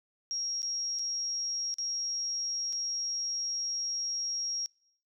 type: tone with dropouts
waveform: sine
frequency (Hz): 5600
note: F8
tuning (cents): +4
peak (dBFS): -31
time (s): 0.31-4.66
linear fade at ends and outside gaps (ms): 0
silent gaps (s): 0.619-0.629 / 0.988-0.993 / 1.741-1.784 / 2.726-2.73
effects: noise-tail reverb RT60 0.7 s tail -25 dB re dry